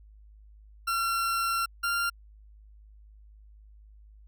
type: tone pair in turn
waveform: 40% pulse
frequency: 1364 / 1388.6 Hz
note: F6 / F6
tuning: -41 / -10 cents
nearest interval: unison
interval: 31 cents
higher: second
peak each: -25 dBFS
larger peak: neither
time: 0.87-1.66 / 1.83-2.1 s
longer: first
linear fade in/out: 10 ms
effects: added 52 Hz sine -50 dBFS peak until 4.27 s